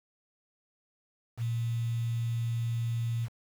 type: tone with quantisation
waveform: sine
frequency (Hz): 116.54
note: A#2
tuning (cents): 0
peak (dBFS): -28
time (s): 1.37-3.29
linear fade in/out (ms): 50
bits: 8
effects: none